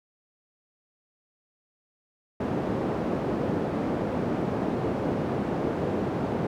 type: band-pass noise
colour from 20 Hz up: white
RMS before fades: -28 dBFS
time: 2.4-6.47 s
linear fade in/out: 5 ms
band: 120 to 420 Hz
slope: 12 dB/octave
effects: none